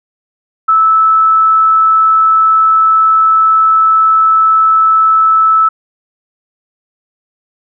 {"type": "tone", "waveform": "sine", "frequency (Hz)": 1309, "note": "E6", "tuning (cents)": -13, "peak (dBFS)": -5, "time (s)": [0.68, 5.69], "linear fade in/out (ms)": 10, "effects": []}